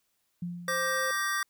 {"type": "tone with exponential decay", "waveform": "sine", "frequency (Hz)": 174.61, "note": "F3", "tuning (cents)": 0, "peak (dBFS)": -30, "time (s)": [0.42, 1.25], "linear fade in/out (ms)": 5, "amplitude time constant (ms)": 180}
{"type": "tone", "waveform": "triangle", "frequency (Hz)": 523.3, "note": "C5", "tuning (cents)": 0, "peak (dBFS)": -31, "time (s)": [0.68, 1.11], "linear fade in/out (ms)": 2}
{"type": "chord", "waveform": "square", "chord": "G minor", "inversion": "second", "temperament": "just", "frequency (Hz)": [1176, 1568, 1881.6], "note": ["D6", "G6", "Bb6"], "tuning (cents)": [2, 0, 16], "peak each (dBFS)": -33, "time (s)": [0.68, 1.43], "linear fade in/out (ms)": 2}
{"effects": ["white hiss -75 dBFS RMS until 1.49 s"]}